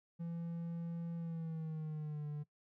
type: tone with pitch glide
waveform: triangle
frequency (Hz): 168.5 to 148.39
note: E3 to D3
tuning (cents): +38 to +18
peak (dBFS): -37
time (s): 0.19-2.44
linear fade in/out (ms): 20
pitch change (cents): -220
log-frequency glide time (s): 1.16-2.26
effects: noise-tail reverb RT60 0.1 s tail -20 dB re dry